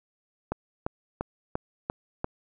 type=click train; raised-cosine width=1 ms; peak=-14 dBFS; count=6; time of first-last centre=0.52-2.244 s; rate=2.9 Hz; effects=none